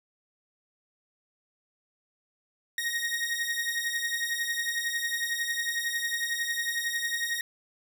sawtooth beating tone pair, 1864.7 / 1875.7 Hz, A#6 / A#6, 0 / +10 cents, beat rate 11 Hz, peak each -29 / -27 dBFS, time 2.78-7.41 s, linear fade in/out 2 ms, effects none

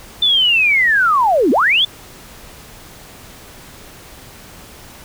sine linear two-way sweep, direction down then up, 3564 to 227.4 to 3564 Hz, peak -10 dBFS, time 0.22-1.85 s, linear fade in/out 5 ms, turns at 1.51 s, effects pink hiss -39 dBFS RMS until 5.04 s

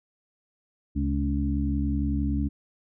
harmonic tone with a mistuned harmonic, 71 Hz, C#2, 42 cents sharp, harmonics 1 / 2 / 3 / 4, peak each -26 / -33 / -30 / -29 dBFS, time 0.95-2.49 s, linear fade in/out 20 ms, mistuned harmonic 2, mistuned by -59 cents, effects none

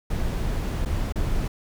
brown noise with dropouts, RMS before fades -25 dBFS, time 0.1-1.48 s, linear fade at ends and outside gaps 5 ms, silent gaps 0.851-0.857 / 1.124-1.157 s, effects none

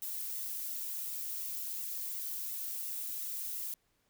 violet noise with flanger, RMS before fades -39 dBFS, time 0.02-3.74 s, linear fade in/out 2 ms, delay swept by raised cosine 1.2 to 3.1 ms, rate 2.8 Hz, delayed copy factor -0.55, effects pink hiss -75 dBFS RMS until 4.09 s

